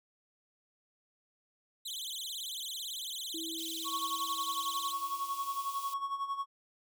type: tone with vibrato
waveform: sawtooth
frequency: 3520 Hz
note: A7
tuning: in tune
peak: -35 dBFS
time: 1.85-4.93 s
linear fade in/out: 10 ms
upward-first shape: sine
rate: 18 Hz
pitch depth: 260 cents each way
type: tone with exponential decay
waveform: sine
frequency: 325.9 Hz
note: E4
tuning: 20 cents flat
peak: -39 dBFS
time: 3.34-6.38 s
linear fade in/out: 5 ms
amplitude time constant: 660 ms
type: high-pass noise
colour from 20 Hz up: white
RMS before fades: -47 dBFS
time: 3.58-5.94 s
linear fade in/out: 5 ms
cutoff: 2500 Hz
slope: 48 dB/octave
type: tone with tremolo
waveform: triangle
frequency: 1107 Hz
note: C#6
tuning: 3 cents flat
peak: -29 dBFS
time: 3.84-6.46 s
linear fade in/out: 50 ms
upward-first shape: sine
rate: 11 Hz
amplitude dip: 70%
effects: none